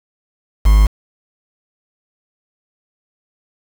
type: tone with quantisation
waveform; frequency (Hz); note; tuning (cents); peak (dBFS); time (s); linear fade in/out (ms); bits
triangle; 51.91; G#1; 0; -4; 0.65-0.87; 10; 4
effects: none